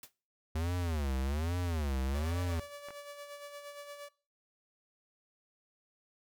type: noise with exponential decay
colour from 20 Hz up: white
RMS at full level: -44 dBFS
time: 0.03-0.12 s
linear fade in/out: 2 ms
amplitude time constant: 19 ms
type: tone with vibrato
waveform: square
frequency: 76.5 Hz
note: D#2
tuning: 29 cents flat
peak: -32 dBFS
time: 0.55-2.6 s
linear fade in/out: 5 ms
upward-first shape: sine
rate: 1.2 Hz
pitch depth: 270 cents each way
type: tone with tremolo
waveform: sawtooth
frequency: 577 Hz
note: D5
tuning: 31 cents flat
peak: -39 dBFS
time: 2.14-4.09 s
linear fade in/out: 10 ms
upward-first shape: sine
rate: 8.6 Hz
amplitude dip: 50%
type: clicks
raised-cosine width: 0.5 ms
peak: -33 dBFS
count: 2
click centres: 2.886 / 2.906 s
effects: noise-tail reverb RT60 0.4 s tail -21 dB re dry